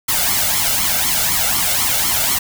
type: noise with flanger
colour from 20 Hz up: white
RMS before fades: -17 dBFS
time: 0.08-2.39 s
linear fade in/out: 10 ms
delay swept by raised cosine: 0.92 to 1.44 ms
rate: 4 Hz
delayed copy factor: +0.75
effects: none